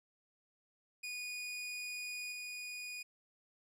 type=tone with level steps; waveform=sawtooth; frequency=2463 Hz; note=D#7; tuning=18 cents flat; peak=-37 / -39 dBFS; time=1.03-3.03 s; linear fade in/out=10 ms; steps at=2.32 s; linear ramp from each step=2 ms; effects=low-pass 12000 Hz 12 dB/octave